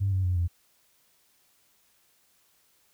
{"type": "tone with pitch steps", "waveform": "sine", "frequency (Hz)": [98.4, 94.28, 90.34, 86.56], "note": ["G2", "F#2", "F#2", "F2"], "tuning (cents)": [7, 33, -41, -15], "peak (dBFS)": -22, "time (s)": [0, 0.48], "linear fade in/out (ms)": 20, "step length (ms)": 120, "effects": ["tanh soft clip ceiling -18 dBFS", "white hiss -66 dBFS RMS until 2.93 s"]}